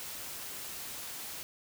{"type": "noise", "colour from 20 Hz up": "white", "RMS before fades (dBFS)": -42, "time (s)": [0, 1.43], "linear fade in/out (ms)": 0, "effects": []}